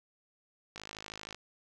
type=click train; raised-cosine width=0.2 ms; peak=-25 dBFS; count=32; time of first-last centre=0.76-1.346 s; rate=52.9 Hz; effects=none